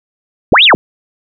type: linear two-way sweep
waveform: sine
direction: up then down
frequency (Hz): 56.2 to 3951 to 56.2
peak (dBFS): -3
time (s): 0.52-0.75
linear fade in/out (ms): 0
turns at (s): 0.64
effects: none